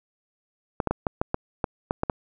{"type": "clicks", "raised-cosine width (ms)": 1, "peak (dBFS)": -9, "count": 10, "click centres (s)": [0.802, 0.873, 0.91, 1.068, 1.215, 1.344, 1.642, 1.909, 2.034, 2.098], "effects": []}